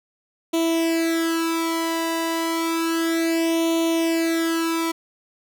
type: tone with flanger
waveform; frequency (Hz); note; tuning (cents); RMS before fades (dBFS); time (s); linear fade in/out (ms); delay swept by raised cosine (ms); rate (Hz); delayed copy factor
sawtooth; 329.6; E4; 0; -22; 0.53-4.92; 10; 0.3 to 1.05; 0.31; +0.85
effects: none